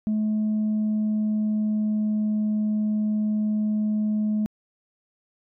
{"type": "tone with pitch glide", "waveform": "sine", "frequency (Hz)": [214.4, 212.8], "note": ["A3", "G#3"], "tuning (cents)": [-45, 42], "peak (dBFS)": -19, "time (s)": [0.07, 4.46], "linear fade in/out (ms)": 0, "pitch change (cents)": -13, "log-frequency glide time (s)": [0.47, 2.45], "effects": ["tanh soft clip ceiling -19 dBFS"]}